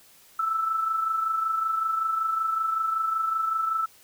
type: tone with amplitude modulation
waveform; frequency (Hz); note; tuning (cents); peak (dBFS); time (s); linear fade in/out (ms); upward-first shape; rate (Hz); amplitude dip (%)
sine; 1318.5; E6; 0; -21; 0.39-3.86; 5; sine; 25.3; 50
effects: white hiss -55 dBFS RMS until 4.03 s